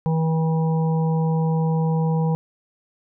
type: harmonic tone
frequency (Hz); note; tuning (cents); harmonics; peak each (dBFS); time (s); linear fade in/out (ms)
161.1; E3; -39; 1 / 3 / 5 / 6; -18 / -28 / -32 / -34; 0.06-2.35; 0
effects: none